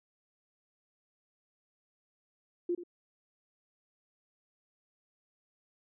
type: tone with echo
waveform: sine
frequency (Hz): 349.7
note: F4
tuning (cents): +2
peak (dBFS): -28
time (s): 2.69-2.75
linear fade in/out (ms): 5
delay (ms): 86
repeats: 1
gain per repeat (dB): -13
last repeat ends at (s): 2.836
effects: none